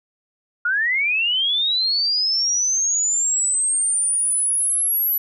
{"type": "linear sweep", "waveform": "sine", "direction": "up", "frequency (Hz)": [1396.9, 11890], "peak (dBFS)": -17, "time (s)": [0.65, 5.18], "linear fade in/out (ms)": 5, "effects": []}